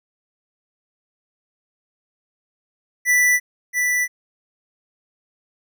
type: tone with echo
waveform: square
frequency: 1975.5 Hz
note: B6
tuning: in tune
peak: -14 dBFS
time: 3.05-3.4 s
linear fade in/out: 50 ms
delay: 680 ms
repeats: 1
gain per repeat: -4 dB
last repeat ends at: 4.08 s
effects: none